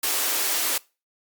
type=high-pass noise; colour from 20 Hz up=white; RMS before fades=-24 dBFS; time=0.03-0.78 s; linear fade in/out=5 ms; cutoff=280 Hz; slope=48 dB/octave; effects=noise-tail reverb RT60 0.3 s tail -23 dB re dry + Opus 48 kbps